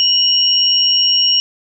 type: tone pair together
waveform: sine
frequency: 2937 / 5558 Hz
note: F#7 / F8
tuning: -13 / -9 cents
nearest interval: major seventh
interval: 1104 cents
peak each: -13 dBFS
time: 0-1.4 s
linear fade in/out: 0 ms
effects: none